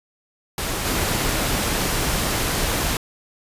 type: noise with level steps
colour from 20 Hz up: pink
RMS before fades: -25 / -22 dBFS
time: 0.58-2.97 s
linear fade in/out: 2 ms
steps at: 0.85 s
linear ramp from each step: 2 ms
effects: resampled to 32000 Hz